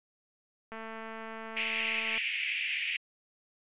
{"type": "click train", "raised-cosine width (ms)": 0.5, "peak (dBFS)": -28, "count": 326, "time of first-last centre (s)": [0.72, 2.177], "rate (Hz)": 223}
{"type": "band-pass noise", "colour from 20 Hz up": "white", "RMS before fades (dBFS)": -33, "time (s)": [1.56, 2.97], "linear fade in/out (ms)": 10, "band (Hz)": [2100, 2800], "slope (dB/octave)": 48}
{"effects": ["resampled to 8000 Hz"]}